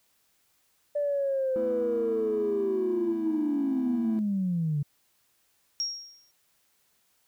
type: linear sweep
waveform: sine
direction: down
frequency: 587.3 to 140.7 Hz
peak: -24 dBFS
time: 0.95-4.83 s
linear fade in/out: 10 ms
type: chord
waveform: triangle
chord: A suspended second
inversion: none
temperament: equal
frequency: 220 / 246.9 / 329.6 Hz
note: A3 / B3 / E4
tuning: 0 / 0 / 0 cents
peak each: -34 / -38 / -32 dBFS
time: 1.56-4.19 s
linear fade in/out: 0 ms
type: tone with exponential decay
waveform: sine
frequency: 5588 Hz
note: F8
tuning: in tune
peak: -24 dBFS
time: 5.8-6.31 s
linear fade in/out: 0 ms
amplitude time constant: 110 ms
effects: tanh soft clip ceiling -19 dBFS + white hiss -69 dBFS RMS until 7.27 s